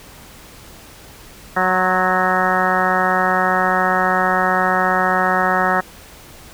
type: harmonic tone with a mistuned harmonic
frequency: 185 Hz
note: F#3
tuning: in tune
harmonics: 1 / 2 / 3 / 4 / 5 / 6 / 7 / 8 / 9 / 10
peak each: -25 / -26 / -24 / -20 / -24 / -24 / -21 / -26 / -24 / -23 dBFS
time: 1.56-5.81 s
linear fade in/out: 10 ms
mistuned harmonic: 6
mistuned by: -33 cents
effects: pink hiss -41 dBFS RMS until 6.53 s